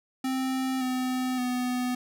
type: tone with pitch steps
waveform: square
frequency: 261.6 / 255.3 / 249.2 Hz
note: C4 / C4 / B3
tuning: 0 / -42 / +16 cents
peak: -27 dBFS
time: 0.24-1.95 s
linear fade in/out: 5 ms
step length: 570 ms
effects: none